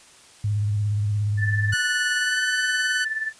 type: tone with vibrato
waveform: sine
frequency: 103.83 Hz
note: G#2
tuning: in tune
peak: -20 dBFS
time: 0.44-1.74 s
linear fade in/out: 5 ms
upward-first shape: sine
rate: 17 Hz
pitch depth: 45 cents each way
type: tone with tremolo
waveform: sine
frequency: 1760 Hz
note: A6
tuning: in tune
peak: -21 dBFS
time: 1.37-3.33 s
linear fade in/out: 50 ms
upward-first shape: triangle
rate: 19 Hz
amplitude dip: 75%
type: tone with pitch glide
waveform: sawtooth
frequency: 1477 to 1499.3 Hz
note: F#6 to F#6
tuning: -3 to +22 cents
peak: -19 dBFS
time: 1.72-3.05 s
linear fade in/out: 10 ms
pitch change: +25 cents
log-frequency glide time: 2.16-2.39 s
effects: white hiss -50 dBFS RMS until 3.39 s + resampled to 22050 Hz